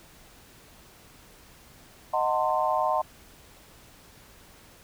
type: chord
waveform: sine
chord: D# diminished seventh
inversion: none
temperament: equal with one note detuned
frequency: 622.3 / 740 / 898.5 / 1046.5 Hz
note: D#5 / F#5 / A5 / C6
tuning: 0 / 0 / +36 / 0 cents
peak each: -28 dBFS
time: 2.13-3.02 s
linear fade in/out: 10 ms
effects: pink hiss -53 dBFS RMS until 4.83 s